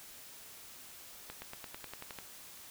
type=accelerating click train; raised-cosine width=0.3 ms; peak=-27 dBFS; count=10; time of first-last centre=1.3-2.187 s; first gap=120 ms; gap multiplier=0.95; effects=white hiss -52 dBFS RMS until 2.7 s